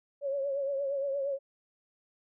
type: tone with vibrato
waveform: sine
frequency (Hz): 554.4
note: C#5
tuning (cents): 0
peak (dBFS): -29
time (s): 0.21-1.39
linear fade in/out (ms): 50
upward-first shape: triangle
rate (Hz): 8.6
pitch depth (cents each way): 65
effects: none